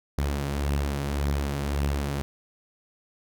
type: beating tone pair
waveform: sawtooth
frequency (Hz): 69.3 / 71.1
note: C#2 / C#2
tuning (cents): 0 / +45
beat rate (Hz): 1.8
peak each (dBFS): -28 / -22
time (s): 0.18-2.22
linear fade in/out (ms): 0
effects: none